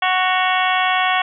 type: harmonic tone with a mistuned harmonic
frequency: 370 Hz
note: F#4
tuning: in tune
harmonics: 2 / 3 / 4 / 5 / 6 / 7 / 8 / 9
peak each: -19 / -21 / -25 / -23 / -24 / -26 / -30 / -26 dBFS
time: 0.02-1.22 s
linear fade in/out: 5 ms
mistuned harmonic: 7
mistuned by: +85 cents
effects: none